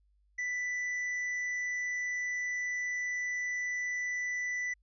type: tone with hard clipping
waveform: sine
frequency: 1981 Hz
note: B6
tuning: 5 cents sharp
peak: -33 dBFS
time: 0.38-4.74 s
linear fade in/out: 10 ms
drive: 4 dB
effects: added 50 Hz sine -66 dBFS peak until 4.82 s + resampled to 22050 Hz